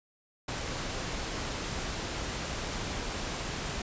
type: noise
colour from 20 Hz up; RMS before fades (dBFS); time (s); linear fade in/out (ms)
pink; -35; 0.48-3.82; 5
effects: resampled to 16000 Hz